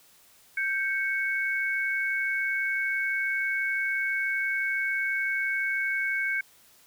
sine tone pair together, 1567.7 / 2217 Hz, G6 / C#7, 0 / 0 cents, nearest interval tritone, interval 600 cents, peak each -28 dBFS, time 0.57-6.41 s, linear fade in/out 5 ms, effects white hiss -58 dBFS RMS until 6.86 s

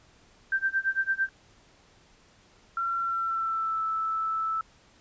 sine tone with tremolo, 1568 Hz, G6, in tune, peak -21 dBFS, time 0.52-1.29 s, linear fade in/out 2 ms, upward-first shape sine, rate 8.9 Hz, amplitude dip 95%
sine tone with pitch glide, 1362 to 1315.6 Hz, F6 to E6, -44 to -4 cents, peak -26 dBFS, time 2.77-4.61 s, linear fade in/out 2 ms, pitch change -60 cents, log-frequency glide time 2.99-3.81 s
effects pink hiss -59 dBFS RMS until 5 s + resampled to 16000 Hz

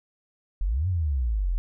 sine exponential two-way sweep, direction up then down, 39.68 to 95.9 to 39.68 Hz, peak -22 dBFS, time 0.61-1.58 s, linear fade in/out 0 ms, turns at 0.88 s, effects none

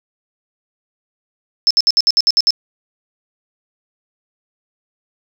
sine tone bursts, 5260 Hz, E8, 5 cents flat, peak -8 dBFS, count 9, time 1.67-2.506 s, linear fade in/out 0 ms, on 36 ms, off 64 ms, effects none

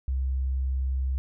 sine tone, 65.7 Hz, C2, 8 cents sharp, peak -24 dBFS, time 0.08-1.18 s, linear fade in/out 0 ms, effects none

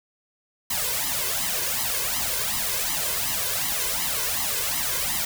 white noise with flanger, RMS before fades -26 dBFS, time 0.7-5.25 s, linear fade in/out 5 ms, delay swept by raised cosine 0.98 to 1.98 ms, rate 2.7 Hz, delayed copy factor +0.95, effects none

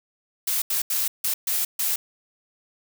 blue noise bursts at uneven times, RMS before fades -24 dBFS, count 6, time 0.47-0.62 / 0.7-0.82 / 0.9-1.08 / 1.24-1.34 / 1.47-1.65 / 1.79-1.96 s, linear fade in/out 5 ms, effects none

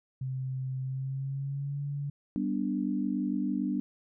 sine tone with pitch glide, 130.81 to 142.65 Hz, C3 to C#3, 0 to +50 cents, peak -31 dBFS, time 0.21-2.1 s, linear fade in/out 5 ms, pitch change +150 cents, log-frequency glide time 0.82-1.81 s
sine chord, G major, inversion none, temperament equal, 196 / 246.9 / 293.7 Hz, G3 / B3 / D4, 0 / 0 / 0 cents, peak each -32 dBFS, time 2.36-3.8 s, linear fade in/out 0 ms
effects none

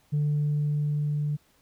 sine tone with level ramp, 147.9 Hz, D3, 13 cents sharp, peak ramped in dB -20 to -24 dBFS, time 0.12-1.37 s, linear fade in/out 20 ms, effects tanh soft clip ceiling -20 dBFS + pink hiss -64 dBFS RMS until 1.61 s

